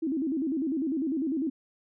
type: tone with vibrato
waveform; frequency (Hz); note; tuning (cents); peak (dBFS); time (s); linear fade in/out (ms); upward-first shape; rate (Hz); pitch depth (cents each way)
sine; 293.7; D4; 0; -26; 0.02-1.5; 10; square; 10; 170
effects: none